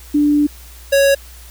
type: tone pair in turn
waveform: sine / square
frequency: 293.7 / 554.4 Hz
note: D4 / C#5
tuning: 0 / 0 cents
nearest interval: major seventh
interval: 1100 cents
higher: second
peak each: -10 dBFS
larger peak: neither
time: 0.14-0.47 / 0.92-1.15 s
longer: first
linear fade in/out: 10 ms
effects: added 60 Hz sine -37 dBFS peak until 1.5 s + white hiss -42 dBFS RMS until 1.5 s